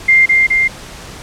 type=tone with echo; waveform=sine; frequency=2100 Hz; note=C7; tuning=6 cents sharp; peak=-5 dBFS; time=0.08-0.26 s; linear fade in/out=10 ms; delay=210 ms; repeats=2; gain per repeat=-2 dB; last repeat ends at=0.68 s; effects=pink hiss -32 dBFS RMS until 1.22 s + low-pass 9000 Hz 12 dB/octave